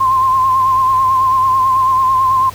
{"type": "tone with vibrato", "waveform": "sine", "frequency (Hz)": 1048, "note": "C6", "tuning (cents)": 2, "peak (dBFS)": -9, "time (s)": [0, 2.5], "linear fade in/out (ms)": 10, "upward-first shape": "sine", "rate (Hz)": 9.1, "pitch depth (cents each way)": 38, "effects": ["added 98 Hz sine -32 dBFS peak until 2.54 s", "pink hiss -35 dBFS RMS until 2.54 s"]}